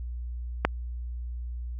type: click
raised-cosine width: 0.5 ms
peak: -5 dBFS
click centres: 0.65 s
effects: added 60 Hz sine -32 dBFS peak until 1.79 s